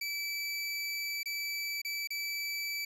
25% pulse tone with dropouts, 2311 Hz, D7, 28 cents flat, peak -30 dBFS, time 0.01-2.85 s, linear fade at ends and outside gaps 5 ms, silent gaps 1.232-1.257 / 1.818-1.848 / 2.074-2.104 s, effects none

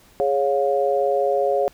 sine chord, Db major, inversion second, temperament equal with one note detuned, 415.3 / 554.4 / 708.6 Hz, Ab4 / Db5 / F5, 0 / 0 / +25 cents, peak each -22 / -20 / -23 dBFS, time 0.2-1.68 s, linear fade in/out 0 ms, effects pink hiss -53 dBFS RMS until 1.73 s

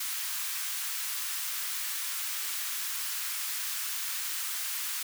white high-pass noise, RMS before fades -34 dBFS, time 0-5.03 s, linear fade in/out 5 ms, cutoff 1100 Hz, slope 24 dB/octave, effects none

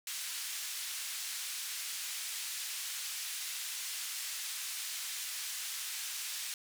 white band-pass noise, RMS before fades -40 dBFS, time 0.07-6.54 s, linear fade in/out 2 ms, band 1900 to 10000 Hz, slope 12 dB/octave, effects none

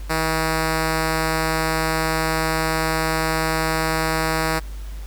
5% pulse tone, 160 Hz, D#3, 49 cents sharp, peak -8 dBFS, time 0.09-4.6 s, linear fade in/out 20 ms, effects added 50 Hz sine -29 dBFS peak until 5.06 s + pink hiss -46 dBFS RMS until 5.06 s

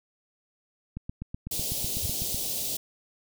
click train, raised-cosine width 5 ms, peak -22 dBFS, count 12, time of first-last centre 0.97-2.345 s, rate 8 Hz
white band-stop noise, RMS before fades -31 dBFS, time 1.51-2.77 s, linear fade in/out 5 ms, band 650 to 3200 Hz, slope 24 dB/octave
sine tone with exponential growth, 87.31 Hz, F2, in tune, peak -25 dBFS, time 1.98-2.06 s, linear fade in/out 5 ms, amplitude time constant 16 ms
effects none

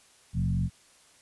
sine tone with frequency modulation, 123.2 Hz, B2, 4 cents flat, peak -24 dBFS, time 0.33-0.7 s, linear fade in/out 50 ms, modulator 46 Hz, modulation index 1.4, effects white hiss -59 dBFS RMS until 1.21 s + resampled to 24000 Hz

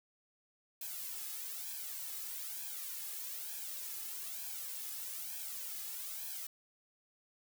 blue noise with flanger, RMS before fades -43 dBFS, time 0.81-6.47 s, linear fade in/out 5 ms, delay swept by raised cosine 1.2 to 2.4 ms, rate 1.1 Hz, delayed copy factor +0.9, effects none

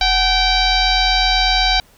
sine tone with frequency modulation, 2323 Hz, D7, 20 cents flat, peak -12 dBFS, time 0.01-1.8 s, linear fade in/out 2 ms, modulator 789 Hz, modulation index 3.2, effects pink hiss -51 dBFS RMS until 1.97 s

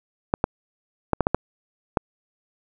clicks, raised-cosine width 1 ms, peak -4 dBFS, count 7, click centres 0.339 / 0.441 / 1.133 / 1.207 / 1.269 / 1.346 / 1.972 s, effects none

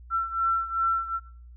sine beating tone pair, 1346 / 1348.6 Hz, E6 / E6, +36 / +39 cents, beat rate 2.6 Hz, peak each -25 / -29 dBFS, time 0.1-1.2 s, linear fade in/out 50 ms, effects noise-tail reverb RT60 0.6 s tail -23 dB re dry + added 60 Hz sine -44 dBFS peak until 1.56 s

